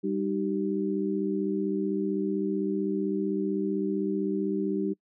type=tone cluster; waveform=sine; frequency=197.7 / 309.3 / 385 Hz; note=G3 / D#4 / G4; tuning=+15 / -10 / -31 cents; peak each=-30 dBFS; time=0.03-4.94 s; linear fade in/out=20 ms; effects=noise-tail reverb RT60 0.1 s tail -24 dB re dry